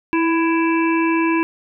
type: harmonic tone with a mistuned harmonic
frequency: 332.2 Hz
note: E4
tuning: 13 cents sharp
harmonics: 1 / 3 / 5 / 7 / 8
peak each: -16 / -22 / -28 / -27 / -27 dBFS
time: 0.13-1.43 s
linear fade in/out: 0 ms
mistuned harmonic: 1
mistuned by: -21 cents
effects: none